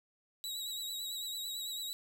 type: tone with vibrato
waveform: sawtooth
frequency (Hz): 3872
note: B7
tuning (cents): -35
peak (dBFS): -35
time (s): 0.44-1.93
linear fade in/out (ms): 0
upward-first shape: sine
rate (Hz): 9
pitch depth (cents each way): 42
effects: none

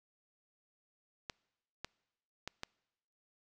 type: clicks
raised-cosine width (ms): 0.2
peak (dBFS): -22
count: 4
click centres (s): 1.298 / 1.846 / 2.476 / 2.634
effects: noise-tail reverb RT60 1.0 s tail -26 dB re dry

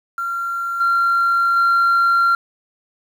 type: tone with level steps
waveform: sine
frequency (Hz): 1377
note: F6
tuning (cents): -25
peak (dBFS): -20 / -12 / -10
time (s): 0.18-2.35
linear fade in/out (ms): 2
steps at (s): 0.8 / 1.56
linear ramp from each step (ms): 10
effects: tanh soft clip ceiling -10 dBFS + 7-bit

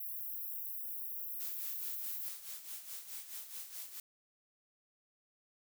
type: high-pass noise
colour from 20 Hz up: white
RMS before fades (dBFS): -42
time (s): 0-2.29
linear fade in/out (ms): 5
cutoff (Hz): 12000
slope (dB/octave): 48
type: noise with tremolo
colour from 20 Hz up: blue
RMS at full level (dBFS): -44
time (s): 1.4-4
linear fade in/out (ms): 2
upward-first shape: sine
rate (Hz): 4.7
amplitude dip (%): 65
effects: none

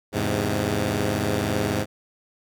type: chord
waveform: 10% pulse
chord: E augmented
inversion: none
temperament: equal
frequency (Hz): 82.41 / 103.83 / 130.81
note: E2 / G#2 / B#2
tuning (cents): 0 / 0 / 0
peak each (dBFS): -21 / -16 / -20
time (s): 0.12-1.86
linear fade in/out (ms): 50
effects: none

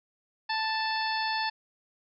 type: harmonic tone with a mistuned harmonic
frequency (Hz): 881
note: A5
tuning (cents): +2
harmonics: 1 / 2 / 3 / 4 / 5 / 6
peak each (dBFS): -30 / -33 / -38 / -40 / -35 / -41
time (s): 0.49-1.5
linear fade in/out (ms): 10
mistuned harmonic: 6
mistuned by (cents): -38
effects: none

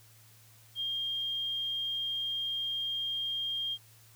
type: tone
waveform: sine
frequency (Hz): 3214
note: G7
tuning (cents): +43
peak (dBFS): -31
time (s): 0.75-3.78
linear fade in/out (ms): 50
effects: added 111 Hz sine -59 dBFS peak until 4.15 s + white hiss -60 dBFS RMS until 4.15 s

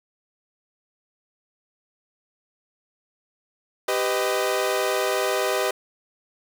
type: chord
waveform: sawtooth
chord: G augmented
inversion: none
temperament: equal with one note detuned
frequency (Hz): 392 / 501.6 / 622.3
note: G4 / B4 / D#5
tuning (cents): 0 / +27 / 0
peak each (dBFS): -22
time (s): 3.88-5.71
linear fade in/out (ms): 5
effects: none

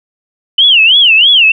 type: tone with vibrato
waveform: sine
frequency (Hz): 2960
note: F#7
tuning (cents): 0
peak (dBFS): -3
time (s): 0.58-1.52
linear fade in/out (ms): 5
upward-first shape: sine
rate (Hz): 3.1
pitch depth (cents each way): 240
effects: none

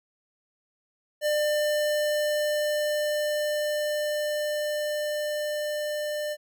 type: tone with level ramp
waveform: square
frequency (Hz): 598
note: D5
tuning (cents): +31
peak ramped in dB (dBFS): -23 to -29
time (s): 1.21-6.37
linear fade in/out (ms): 50
effects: none

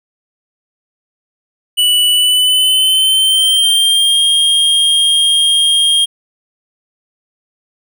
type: tone with pitch glide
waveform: square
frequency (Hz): 2960 to 3228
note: F#7 to G#7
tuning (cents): 0 to -50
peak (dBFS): -9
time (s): 1.77-6.06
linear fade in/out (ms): 20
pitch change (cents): +150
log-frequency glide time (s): 2.11-4.2
effects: none

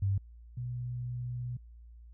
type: tone pair in turn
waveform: sine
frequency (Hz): 98 / 122.97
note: G2 / B2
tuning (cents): 0 / -7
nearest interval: major third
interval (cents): 393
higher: second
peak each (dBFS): -26 / -34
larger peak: first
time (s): 0.02-0.18 / 0.57-1.57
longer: second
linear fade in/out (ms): 5
effects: added 58 Hz sine -49 dBFS peak until 2.13 s

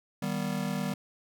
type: chord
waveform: square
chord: Eb augmented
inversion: none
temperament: just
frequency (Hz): 155.56 / 194.45 / 243.1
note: Eb3 / G3 / B3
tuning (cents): 0 / -14 / -27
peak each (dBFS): -36 / -33 / -36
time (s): 0.22-0.94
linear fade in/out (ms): 5
effects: none

